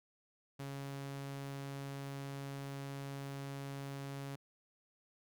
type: tone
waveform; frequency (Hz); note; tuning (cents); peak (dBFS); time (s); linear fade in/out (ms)
sawtooth; 138.59; C#3; 0; -38; 0.59-4.36; 10
effects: Opus 48 kbps